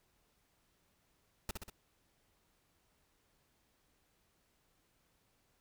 pink noise with echo, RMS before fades -38 dBFS, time 1.49-1.51 s, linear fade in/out 2 ms, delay 63 ms, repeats 3, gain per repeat -4 dB, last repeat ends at 1.699 s, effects pink hiss -75 dBFS RMS until 5.6 s

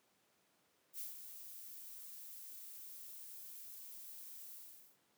violet noise with ADSR envelope, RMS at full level -44 dBFS, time 0.93-4.98 s, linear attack 63 ms, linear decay 150 ms, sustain -8 dB, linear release 460 ms, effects pink hiss -75 dBFS RMS until 5.17 s + high-pass 200 Hz 12 dB/octave

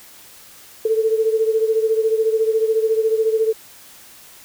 sine beating tone pair, 440 / 454 Hz, A4 / A#4, 0 / -46 cents, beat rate 14 Hz, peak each -16 / -21 dBFS, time 0.85-3.53 s, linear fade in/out 5 ms, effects white hiss -44 dBFS RMS until 4.44 s

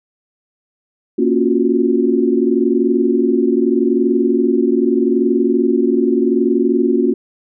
sine chord, Gb major seventh, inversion first, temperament equal with one note detuned, 234.6 / 277.2 / 349.2 / 370 Hz, Bb3 / Db4 / F4 / Gb4, +11 / 0 / 0 / 0 cents, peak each -17 dBFS, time 1.18-7.14 s, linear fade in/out 10 ms, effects none

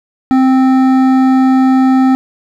sine tone with hard clipping, 261.6 Hz, C4, in tune, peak -8 dBFS, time 0.31-2.15 s, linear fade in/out 0 ms, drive 11 dB, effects none

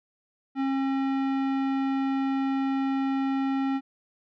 sine tone with tanh clipping, 270 Hz, C#4, 45 cents flat, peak -26 dBFS, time 0.55-3.81 s, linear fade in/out 50 ms, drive 17 dB, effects none

